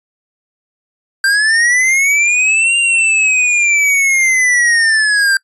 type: linear two-way sweep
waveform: square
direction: up then down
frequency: 1567 to 2794 to 1567 Hz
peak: -10 dBFS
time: 1.24-5.37 s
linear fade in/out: 2 ms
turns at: 2.77 s
effects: noise-tail reverb RT60 0.1 s tail -23 dB re dry + resampled to 24000 Hz